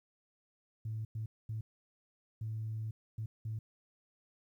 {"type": "tone bursts at uneven times", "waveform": "sine", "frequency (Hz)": 110, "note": "A2", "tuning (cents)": 0, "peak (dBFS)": -35, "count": 6, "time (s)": [[0.85, 1.05], [1.15, 1.26], [1.49, 1.61], [2.41, 2.91], [3.18, 3.26], [3.45, 3.59]], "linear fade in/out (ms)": 5, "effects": ["tanh soft clip ceiling -31 dBFS", "12-bit"]}